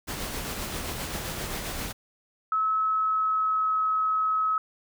pink noise with tremolo, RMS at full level -32 dBFS, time 0.07-1.93 s, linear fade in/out 20 ms, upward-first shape sine, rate 7.6 Hz, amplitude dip 30%
sine tone with pitch glide, 1293 to 1282.6 Hz, E6 to E6, -34 to -48 cents, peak -22 dBFS, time 2.52-4.58 s, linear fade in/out 2 ms, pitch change -14 cents, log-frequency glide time 2.75-3.79 s
effects none

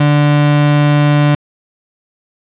35% pulse tone, 146.83 Hz, D3, in tune, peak -6 dBFS, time 0-1.35 s, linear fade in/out 5 ms, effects resampled to 8000 Hz + 7-bit

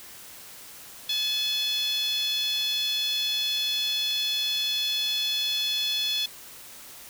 10% pulse tone with high-pass filter, 857 Hz, A5, 46 cents flat, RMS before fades -27 dBFS, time 1.09-6.26 s, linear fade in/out 5 ms, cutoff 3400 Hz, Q 4.6, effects white hiss -45 dBFS RMS until 7.09 s

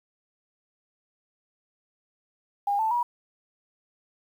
sine tone with pitch steps, 809 / 882.2 / 962.1 Hz, G#5 / A5 / B5, -46 / +4 / -46 cents, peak -22 dBFS, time 2.67-3.03 s, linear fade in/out 5 ms, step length 120 ms, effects 9-bit

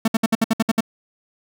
45% pulse tone bursts, 223.8 Hz, A3, 30 cents sharp, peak -14 dBFS, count 9, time 0.05-0.807 s, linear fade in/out 5 ms, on 29 ms, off 62 ms, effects none

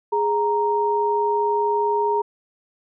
sine tone pair together, 415.3 / 932.3 Hz, G#4 / A#5, 0 / 0 cents, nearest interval octave + major second, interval 1400 cents, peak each -21 / -20 dBFS, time 0.12-2.22 s, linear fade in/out 10 ms, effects none

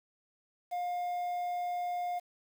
triangle tone with quantisation, 710 Hz, F5, 28 cents sharp, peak -30 dBFS, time 0.71-2.2 s, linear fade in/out 20 ms, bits 9, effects none

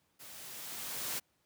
white noise with level ramp, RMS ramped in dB -51 to -36 dBFS, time 0.19-1.2 s, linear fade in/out 20 ms, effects pink hiss -75 dBFS RMS until 1.45 s + high-pass 80 Hz 12 dB/octave

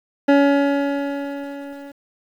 25% pulse tone with level ramp, 281.6 Hz, C#4, 27 cents sharp, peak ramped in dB -6 to -31 dBFS, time 0.28-1.92 s, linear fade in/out 10 ms, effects low-pass 2000 Hz 12 dB/octave + 8-bit

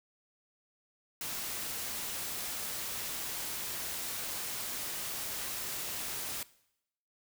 white noise, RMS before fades -38 dBFS, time 1.21-6.43 s, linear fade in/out 2 ms, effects noise-tail reverb RT60 0.8 s tail -20 dB re dry

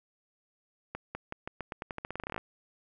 accelerating click train, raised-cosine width 0.5 ms, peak -21 dBFS, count 20, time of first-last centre 0.95-2.379 s, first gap 200 ms, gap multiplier 0.87, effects none

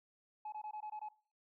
sine tone bursts, 851 Hz, G#5, 42 cents sharp, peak -40 dBFS, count 7, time 0.45-1.087 s, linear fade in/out 5 ms, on 73 ms, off 21 ms, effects noise-tail reverb RT60 0.4 s tail -19 dB re dry + tanh soft clip ceiling -39 dBFS

